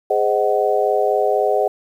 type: chord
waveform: sine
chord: Ab dominant seventh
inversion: none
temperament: just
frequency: 415.3 / 519.1 / 623 / 747.5 Hz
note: Ab4 / C5 / Eb5 / Gb5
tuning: 0 / -14 / +2 / +17 cents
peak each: -19 / -21 / -20 / -20 dBFS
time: 0.1-1.68 s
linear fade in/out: 5 ms
effects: 8-bit